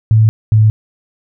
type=tone pair in turn; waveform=sine; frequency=110 / 108.49 Hz; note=A2 / A2; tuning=0 / -24 cents; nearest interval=unison; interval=24 cents; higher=first; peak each=-5 dBFS; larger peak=neither; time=0.11-0.29 / 0.52-0.7 s; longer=neither; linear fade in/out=0 ms; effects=none